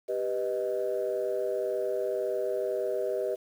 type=chord; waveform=sine; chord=G augmented; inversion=none; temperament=equal; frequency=392 / 493.9 / 622.3 Hz; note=G4 / B4 / D#5; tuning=0 / 0 / 0 cents; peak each=-31 dBFS; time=0.08-3.36 s; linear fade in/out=20 ms; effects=tanh soft clip ceiling -20 dBFS + 9-bit